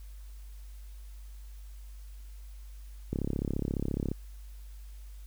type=click train; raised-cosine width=3 ms; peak=-18 dBFS; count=35; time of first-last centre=3.13-4.116 s; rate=34.5 Hz; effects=added 50 Hz sine -43 dBFS peak until 5.26 s + white hiss -62 dBFS RMS until 5.26 s